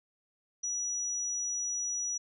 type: tone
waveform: sine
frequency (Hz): 5850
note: F#8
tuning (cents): -21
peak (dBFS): -31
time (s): 0.63-2.18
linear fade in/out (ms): 10
effects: none